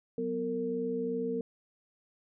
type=tone cluster; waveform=sine; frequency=184.9 / 247.8 / 456.9 Hz; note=F#3 / B3 / A#4; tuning=-1 / +6 / -35 cents; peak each=-40 / -35 / -32 dBFS; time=0.18-1.41 s; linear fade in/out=2 ms; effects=none